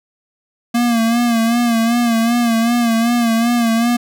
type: tone with vibrato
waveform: square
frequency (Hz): 233.1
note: A#3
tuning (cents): 0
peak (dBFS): -13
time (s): 0.74-3.97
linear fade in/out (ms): 10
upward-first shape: sine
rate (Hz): 2.6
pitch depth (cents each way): 57
effects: none